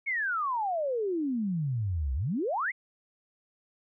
sine exponential two-way sweep, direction down then up, 2247 to 62.3 to 2247 Hz, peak -27 dBFS, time 0.06-2.72 s, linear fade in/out 20 ms, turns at 2.14 s, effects none

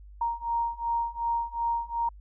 sine beating tone pair, 932.3 / 935 Hz, A#5 / A#5, 0 / +5 cents, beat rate 2.7 Hz, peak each -30 / -29 dBFS, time 0.21-2.09 s, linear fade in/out 5 ms, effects added 50 Hz sine -45 dBFS peak until 2.2 s

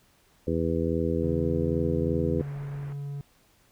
harmonic tone, 82.5 Hz, E2, 2 cents sharp, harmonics 1 / 2 / 3 / 4 / 5 / 6, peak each -31 / -31 / -31 / -31 / -31 / -31 dBFS, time 0.47-2.42 s, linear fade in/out 5 ms
triangle tone, 141.7 Hz, C#3, 38 cents sharp, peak -30 dBFS, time 1.23-3.21 s, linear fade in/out 0 ms
pink low-pass noise, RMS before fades -48 dBFS, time 2.39-2.93 s, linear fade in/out 5 ms, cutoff 2100 Hz, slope 24 dB/octave
effects pink hiss -63 dBFS RMS until 3.71 s

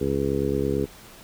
harmonic tone, 69 Hz, C#2, 7 cents flat, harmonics 1 / 2 / 3 / 4 / 5 / 6 / 7, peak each -32 / -30 / -31 / -29 / -30 / -26 / -31 dBFS, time 0-0.86 s, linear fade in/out 20 ms, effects pink hiss -47 dBFS RMS until 1.23 s

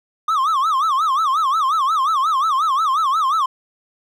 triangle tone with vibrato, 1174.7 Hz, D6, in tune, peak -13 dBFS, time 0.28-3.46 s, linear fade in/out 5 ms, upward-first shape sine, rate 5.6 Hz, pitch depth 210 cents each way, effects none

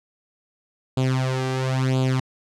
sawtooth tone with flanger, 130.4 Hz, C3, 5 cents flat, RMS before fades -22 dBFS, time 0.97-2.2 s, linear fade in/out 5 ms, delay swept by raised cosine 0.26 to 2.56 ms, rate 0.98 Hz, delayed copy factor +0.8, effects low-pass 7000 Hz 12 dB/octave

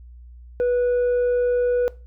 sine tone with tanh clipping, 490 Hz, B4, 14 cents flat, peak -18 dBFS, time 0.6-1.88 s, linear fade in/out 0 ms, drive 3 dB, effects noise-tail reverb RT60 0.3 s tail -19 dB re dry + added 60 Hz sine -40 dBFS peak until 2.06 s

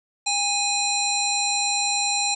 harmonic tone with a mistuned harmonic, 813 Hz, G#5, 37 cents flat, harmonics 1 / 3 / 5 / 7 / 9 / 10, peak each -27 / -28 / -25 / -34 / -27 / -32 dBFS, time 0.26-2.35 s, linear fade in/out 10 ms, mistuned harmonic 3, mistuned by +37 cents, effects none

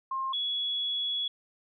sine tone pair in turn, 1063 / 3375 Hz, C6 / G#7, +27 / +27 cents, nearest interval octave + minor sixth, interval 2000 cents, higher second, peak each -29 / -28 dBFS, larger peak second, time 0.11-0.33 / 0.33-1.28 s, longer second, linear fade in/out 5 ms, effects none

